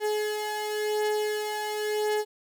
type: beating tone pair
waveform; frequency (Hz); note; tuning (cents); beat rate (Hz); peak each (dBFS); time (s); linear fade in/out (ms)
35% pulse; 423.3 / 424.24; G#4 / G#4; +33 / +37; 0.94; -26 / -31; 0-2.25; 50
effects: none